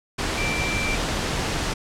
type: tone in noise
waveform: sine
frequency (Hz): 2349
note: D7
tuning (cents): 0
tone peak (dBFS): -26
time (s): 0.37-0.96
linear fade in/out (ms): 10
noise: pink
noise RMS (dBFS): -25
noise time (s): 0.18-1.74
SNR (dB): -4
effects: low-pass 7000 Hz 12 dB/octave